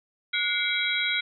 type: tone cluster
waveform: sine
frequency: 1450 / 2102 / 2292 / 3311 / 3852 Hz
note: F#6 / C7 / D7 / G#7 / B7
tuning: -35 / +7 / -43 / -6 / -44 cents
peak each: -30 dBFS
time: 0.33-1.21 s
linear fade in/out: 10 ms
effects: none